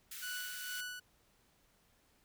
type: high-pass noise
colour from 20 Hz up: white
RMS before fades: -47 dBFS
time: 0.11-0.81 s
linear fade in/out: 5 ms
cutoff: 1300 Hz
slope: 96 dB/octave
type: tone with tremolo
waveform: sawtooth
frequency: 1480 Hz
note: F#6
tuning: in tune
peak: -36 dBFS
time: 0.22-1 s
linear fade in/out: 10 ms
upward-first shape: sine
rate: 2.2 Hz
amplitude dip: 50%
effects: pink hiss -71 dBFS RMS until 2.24 s